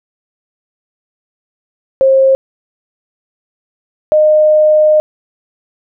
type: tone pair in turn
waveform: sine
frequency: 534 / 613.2 Hz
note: C5 / D#5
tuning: +35 / -25 cents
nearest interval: major second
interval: 240 cents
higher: second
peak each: -5 dBFS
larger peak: neither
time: 2.01-2.35 / 4.12-5 s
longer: second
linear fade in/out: 0 ms
effects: none